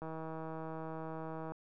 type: click train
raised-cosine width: 1 ms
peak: -30 dBFS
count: 241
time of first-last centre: 0.02-1.52 s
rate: 160 Hz
effects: none